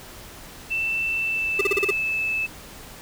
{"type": "tone with pitch glide", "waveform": "sine", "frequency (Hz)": [2666, 2620], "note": ["E7", "E7"], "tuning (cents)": [19, -11], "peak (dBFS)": -22, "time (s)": [0.7, 2.47], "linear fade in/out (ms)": 20, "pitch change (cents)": -30, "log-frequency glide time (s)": [1.18, 1.82]}
{"type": "tone bursts", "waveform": "square", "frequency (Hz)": 399, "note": "G4", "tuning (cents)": 31, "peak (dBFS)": -19, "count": 6, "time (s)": [1.59, 1.907], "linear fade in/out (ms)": 5, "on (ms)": 22, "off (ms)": 37}
{"effects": ["pink hiss -42 dBFS RMS until 3.01 s"]}